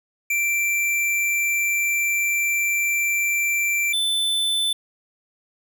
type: tone pair in turn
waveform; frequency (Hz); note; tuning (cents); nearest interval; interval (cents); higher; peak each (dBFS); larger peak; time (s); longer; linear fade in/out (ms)
square; 2349 / 3520; D7 / A7; 0 / 0; perfect fifth; 700; second; -20; neither; 0.3-3.93 / 3.93-4.73; first; 5
effects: none